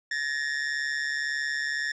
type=ring-modulated tone; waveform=45% pulse; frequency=1792 Hz; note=A6; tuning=31 cents sharp; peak=-24 dBFS; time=0.11-1.92 s; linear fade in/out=5 ms; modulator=70.9 Hz; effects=resampled to 16000 Hz